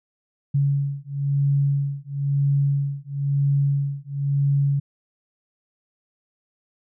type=beating tone pair; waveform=sine; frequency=140 / 141 Hz; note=C#3 / C#3; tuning=+18 / +30 cents; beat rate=1 Hz; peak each=-22 dBFS; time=0.54-4.8 s; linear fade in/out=10 ms; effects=none